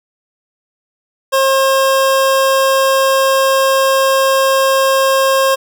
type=tone; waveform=25% pulse; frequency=536 Hz; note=C5; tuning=42 cents sharp; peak=-6 dBFS; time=1.32-5.56 s; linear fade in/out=20 ms; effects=none